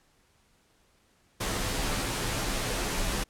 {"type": "noise with comb filter", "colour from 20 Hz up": "pink", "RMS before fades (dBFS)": -30, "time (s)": [1.4, 3.24], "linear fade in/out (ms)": 10, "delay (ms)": 13, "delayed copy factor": -0.7, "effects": ["pink hiss -66 dBFS RMS until 3.29 s", "low-pass 11000 Hz 12 dB/octave"]}